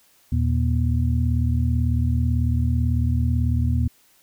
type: tone cluster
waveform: sine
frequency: 79.1 / 117.2 / 242.1 Hz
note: D#2 / A#2 / B3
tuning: +29 / +10 / -34 cents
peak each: -20 / -22 / -27 dBFS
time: 0.32-3.88 s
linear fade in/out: 5 ms
effects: white hiss -58 dBFS RMS until 4.22 s